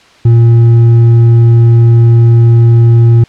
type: tone with hard clipping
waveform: sine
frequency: 116.54 Hz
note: A#2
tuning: in tune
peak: -3 dBFS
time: 0.25-3.24 s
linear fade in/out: 5 ms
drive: 4 dB
effects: white hiss -41 dBFS RMS until 3.28 s + low-pass 4000 Hz 12 dB/octave